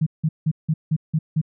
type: tone bursts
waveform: sine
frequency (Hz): 156.8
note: D#3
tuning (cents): +14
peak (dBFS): -16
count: 7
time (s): 0.01-1.415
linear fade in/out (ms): 10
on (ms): 55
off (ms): 170
effects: none